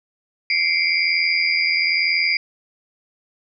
sine tone cluster, 2096 / 2266 / 2347 / 4839 Hz, C7 / C#7 / D7 / D#8, +2 / +37 / -2 / -49 cents, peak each -22 dBFS, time 0.5-2.37 s, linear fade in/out 2 ms, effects none

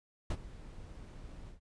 brown noise with ADSR envelope, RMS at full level -29 dBFS, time 0.3-1.6 s, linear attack 5 ms, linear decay 54 ms, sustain -19 dB, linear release 120 ms, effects resampled to 22050 Hz

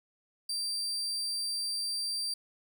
35% pulse tone, 4699 Hz, D8, in tune, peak -30 dBFS, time 0.49-2.34 s, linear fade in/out 5 ms, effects none

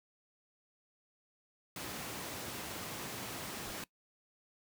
pink high-pass noise, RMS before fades -43 dBFS, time 1.76-3.84 s, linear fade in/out 2 ms, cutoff 130 Hz, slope 12 dB/octave
brown noise with exponential decay, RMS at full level -44 dBFS, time 3.67-3.8 s, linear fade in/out 5 ms, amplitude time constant 27 ms
effects noise-tail reverb RT60 0.1 s tail -21 dB re dry

